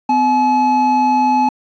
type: tone pair together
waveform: triangle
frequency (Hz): 254.1 / 854.2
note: B3 / G#5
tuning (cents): +49 / +48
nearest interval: octave + major sixth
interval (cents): 2099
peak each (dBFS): -15 / -10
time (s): 0.09-1.49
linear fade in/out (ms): 5
effects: resampled to 16000 Hz + 8-bit